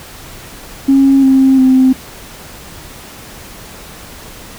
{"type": "tone with pitch steps", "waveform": "sine", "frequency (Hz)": [272.1, 266, 260.1], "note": ["C#4", "C4", "C4"], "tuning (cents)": [-32, 29, -10], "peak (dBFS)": -4, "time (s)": [0.88, 1.93], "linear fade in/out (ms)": 10, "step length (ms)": 350, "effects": ["tanh soft clip ceiling 0 dBFS", "pink hiss -33 dBFS RMS until 4.58 s"]}